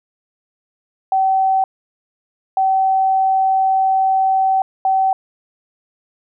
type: tone bursts at uneven times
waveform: sine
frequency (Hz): 766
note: G5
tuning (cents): -40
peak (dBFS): -12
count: 3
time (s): 1.12-1.64 / 2.57-4.62 / 4.85-5.13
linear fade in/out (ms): 2
effects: none